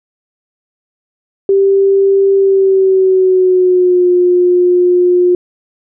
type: tone with pitch glide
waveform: sine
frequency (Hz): 392 to 357.4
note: G4 to F4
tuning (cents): 0 to +40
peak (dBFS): -6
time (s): 1.49-5.35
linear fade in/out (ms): 2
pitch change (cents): -160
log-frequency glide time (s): 2.35-4.08
effects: none